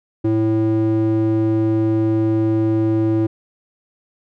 square tone with band-pass filter, 110 Hz, A2, in tune, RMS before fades -17 dBFS, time 0.24-3.27 s, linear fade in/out 10 ms, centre 280 Hz, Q 3.6, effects none

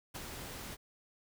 pink noise with ADSR envelope, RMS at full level -42 dBFS, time 0.14-0.77 s, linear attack 15 ms, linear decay 32 ms, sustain -3 dB, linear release 36 ms, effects none

